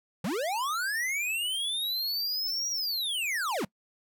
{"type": "linear two-way sweep", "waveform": "square", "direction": "up then down", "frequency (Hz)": [146.4, 5770, 146.4], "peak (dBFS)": -29, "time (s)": [0.24, 3.65], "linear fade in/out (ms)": 5, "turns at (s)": 2.7, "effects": ["noise-tail reverb RT60 0.1 s tail -23 dB re dry"]}